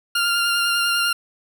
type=tone with vibrato; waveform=20% pulse; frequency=1396.9 Hz; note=F6; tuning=in tune; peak=-13 dBFS; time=0.15-1.13 s; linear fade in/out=5 ms; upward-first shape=sine; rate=10 Hz; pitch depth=16 cents each way; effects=none